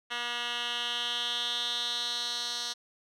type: tone with band-pass filter sweep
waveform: 10% pulse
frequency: 240 Hz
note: B3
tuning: 49 cents flat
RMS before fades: -33 dBFS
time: 0.1-2.74 s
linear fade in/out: 20 ms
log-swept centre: 2500 to 4600 Hz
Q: 4
effects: none